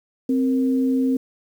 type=tone pair together; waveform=sine; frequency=261.5 / 466.2 Hz; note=C4 / A#4; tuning=-1 / 0 cents; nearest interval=minor seventh; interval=1001 cents; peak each=-17 / -28 dBFS; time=0.29-1.17 s; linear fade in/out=5 ms; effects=8-bit